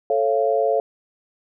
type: chord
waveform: sine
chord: A augmented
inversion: none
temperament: just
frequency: 440 / 550 / 687.5 Hz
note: A4 / C#5 / E#5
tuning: 0 / -14 / -27 cents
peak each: -21 dBFS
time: 0.1-0.8 s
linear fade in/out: 2 ms
effects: none

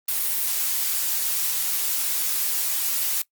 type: noise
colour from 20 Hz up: blue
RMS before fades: -24 dBFS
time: 0.08-3.22 s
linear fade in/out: 5 ms
effects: noise-tail reverb RT60 0.1 s tail -21 dB re dry + Opus 32 kbps

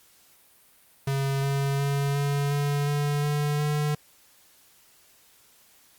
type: tone with pitch steps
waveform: square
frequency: 137.2 / 138.79 / 140.41 / 142.04 / 143.69 / 145.36 / 147.05 / 148.76 Hz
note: C#3 / C#3 / C#3 / C#3 / D3 / D3 / D3 / D3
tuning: -17 / +2 / +23 / +43 / -37 / -17 / +3 / +23 cents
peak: -24 dBFS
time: 1.07-3.95 s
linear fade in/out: 5 ms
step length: 360 ms
effects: white hiss -58 dBFS RMS until 5.98 s + Opus 48 kbps

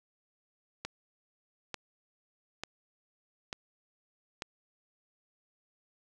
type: click train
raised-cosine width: 0.2 ms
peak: -19 dBFS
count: 5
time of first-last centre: 0.85-4.421 s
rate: 1.12 Hz
effects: none

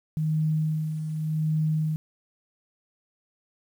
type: tone with tremolo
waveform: sine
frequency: 155.9 Hz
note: D#3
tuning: 4 cents sharp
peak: -21 dBFS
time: 0.17-1.96 s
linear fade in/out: 0 ms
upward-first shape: sine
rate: 0.86 Hz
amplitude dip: 55%
effects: 9-bit

